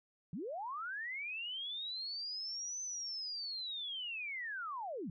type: linear two-way sweep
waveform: sine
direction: up then down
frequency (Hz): 141.3 to 6150 to 141.3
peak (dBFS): -39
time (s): 0.33-5.1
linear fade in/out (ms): 2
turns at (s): 2.82
effects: none